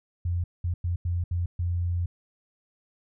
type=tone bursts at uneven times; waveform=sine; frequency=87.31 Hz; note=F2; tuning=in tune; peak=-24 dBFS; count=6; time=0.25-0.44 / 0.64-0.74 / 0.84-0.96 / 1.05-1.24 / 1.31-1.46 / 1.59-2.06 s; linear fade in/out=5 ms; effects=none